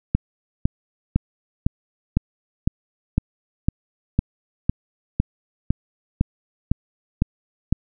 click train, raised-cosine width 5 ms, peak -4 dBFS, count 16, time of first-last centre 0.15-7.726 s, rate 1.98 Hz, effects none

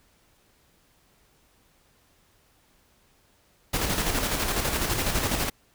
pink noise with tremolo, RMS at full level -25 dBFS, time 3.73-5.5 s, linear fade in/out 10 ms, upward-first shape square, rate 12 Hz, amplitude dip 40%, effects pink hiss -63 dBFS RMS until 5.74 s

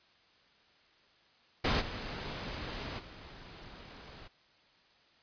pink noise with level steps, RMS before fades -29 / -40 / -50 dBFS, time 1.64-4.28 s, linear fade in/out 10 ms, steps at 1.8 / 2.98 s, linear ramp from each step 20 ms, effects white hiss -65 dBFS RMS until 5.22 s + resampled to 11025 Hz

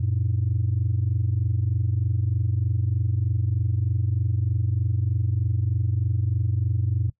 sine tone pair together, 92.5 / 115.75 Hz, F#2 / A#2, 0 / -12 cents, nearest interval major third, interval 388 cents, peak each -22 dBFS, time 0-7.1 s, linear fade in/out 10 ms, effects noise-tail reverb RT60 0.1 s tail -21 dB re dry + tanh soft clip ceiling -16 dBFS

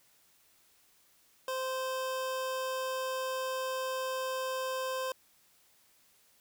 25% pulse tone, 520 Hz, C5, 11 cents flat, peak -29 dBFS, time 1.48-5.12 s, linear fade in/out 2 ms, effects white hiss -66 dBFS RMS until 6.4 s

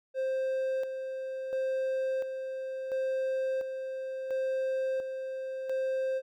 triangle tone with tremolo, 526 Hz, C5, 9 cents sharp, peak -26 dBFS, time 0.14-6.22 s, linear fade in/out 50 ms, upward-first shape square, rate 0.72 Hz, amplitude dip 50%, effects none

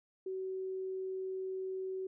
sine tone, 377.7 Hz, F#4, 36 cents sharp, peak -36 dBFS, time 0.26-2.07 s, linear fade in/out 5 ms, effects none

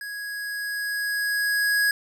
square tone with level ramp, 1661.2 Hz, G#6, in tune, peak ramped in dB -33 to -19 dBFS, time 0.01-1.91 s, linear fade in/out 2 ms, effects none

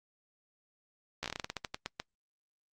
slowing click train, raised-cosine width 0.2 ms, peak -18 dBFS, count 15, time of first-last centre 1.23-2 s, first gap 13 ms, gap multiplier 1.2, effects noise-tail reverb RT60 0.1 s tail -23 dB re dry + Opus 48 kbps

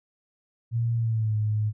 sine tone with pitch glide, 116.54 to 106.87 Hz, A#2 to A2, 0 to -50 cents, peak -22 dBFS, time 0.71-1.73 s, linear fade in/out 50 ms, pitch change -150 cents, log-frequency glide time 0.95-1.36 s, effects none

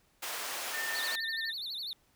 pink high-pass noise, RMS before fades -38 dBFS, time 0.22-1.16 s, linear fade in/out 10 ms, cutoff 750 Hz, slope 12 dB/octave
sine tone with tremolo, 1805 Hz, A6, 44 cents sharp, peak -32 dBFS, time 0.73-1.52 s, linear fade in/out 20 ms, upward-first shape triangle, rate 20 Hz, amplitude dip 50%
triangle tone with vibrato, 3996 Hz, B7, 20 cents sharp, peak -35 dBFS, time 0.95-1.93 s, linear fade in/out 0 ms, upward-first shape sine, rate 12 Hz, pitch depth 210 cents each way
effects pink hiss -69 dBFS RMS until 2.15 s

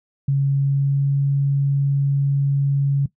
sine tone with pitch glide, 138.59 to 139.63 Hz, C#3 to C#3, 0 to +13 cents, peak -15 dBFS, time 0.28-3.06 s, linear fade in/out 5 ms, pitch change +13 cents, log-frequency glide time 0.56-1.17 s, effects noise-tail reverb RT60 0.1 s tail -17 dB re dry

